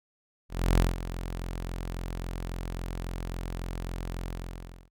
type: tone with ADSR envelope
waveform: sawtooth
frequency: 43.65 Hz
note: F1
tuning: in tune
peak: -15 dBFS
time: 0.49-4.9 s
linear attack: 290 ms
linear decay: 170 ms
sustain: -14 dB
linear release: 640 ms
effects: none